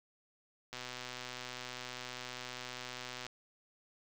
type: click train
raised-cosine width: 0.2 ms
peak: -25 dBFS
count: 318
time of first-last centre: 0.73-3.266 s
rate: 125 Hz
effects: 9-bit